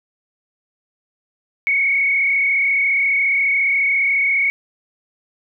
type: tone with frequency modulation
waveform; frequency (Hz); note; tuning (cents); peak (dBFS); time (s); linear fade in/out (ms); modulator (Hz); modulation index
sine; 2217; C#7; 0; -14; 1.67-4.5; 0; 34.4; 1.5
effects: none